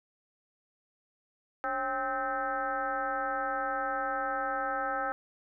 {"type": "tone with frequency modulation", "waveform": "sine", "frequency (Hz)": 1046.5, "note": "C6", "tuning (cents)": 0, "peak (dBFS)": -29, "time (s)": [1.64, 5.12], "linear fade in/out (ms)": 0, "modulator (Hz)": 253, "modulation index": 2.2, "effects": []}